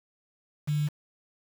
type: tone with quantisation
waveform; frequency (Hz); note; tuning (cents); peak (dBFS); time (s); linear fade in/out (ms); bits
sine; 148.7; D3; +22; -24; 0.67-0.89; 20; 7
effects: none